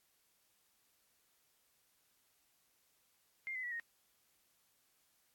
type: tone with pitch steps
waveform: sine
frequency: 2110 / 2024 / 1941.6 / 1862.5 Hz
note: C7 / B6 / B6 / A#6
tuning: +14 / +42 / -30 / -2 cents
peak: -39 dBFS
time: 3.47-3.798 s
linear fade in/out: 0 ms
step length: 82 ms
effects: white hiss -75 dBFS RMS until 5.34 s + AAC 64 kbps